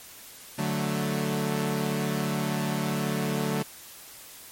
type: chord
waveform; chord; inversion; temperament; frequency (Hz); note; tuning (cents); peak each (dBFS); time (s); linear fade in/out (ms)
sawtooth; D major; none; equal; 146.83 / 185 / 220; D3 / F#3 / A3; 0 / 0 / 0; -26 / -27 / -26; 0.58-3.63; 10
effects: white hiss -46 dBFS RMS until 4.51 s + MP3 64 kbps